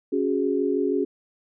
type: chord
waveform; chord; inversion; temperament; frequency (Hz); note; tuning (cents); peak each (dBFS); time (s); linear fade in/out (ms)
sine; C# suspended fourth; none; just; 277.2 / 369.6 / 415.8; C#4 / F#4 / G#4; 0 / -2 / +2; -25; 0.12-1.05; 10
effects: none